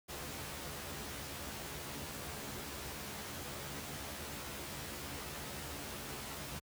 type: noise with comb filter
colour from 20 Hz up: pink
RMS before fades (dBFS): -44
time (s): 0.08-6.6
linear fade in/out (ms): 20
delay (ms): 14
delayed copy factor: +0.8
effects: high-pass 60 Hz 12 dB/octave